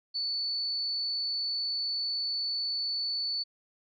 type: tone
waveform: sine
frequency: 4471 Hz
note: C#8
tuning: 14 cents sharp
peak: -29 dBFS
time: 0.14-3.44 s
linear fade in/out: 20 ms
effects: none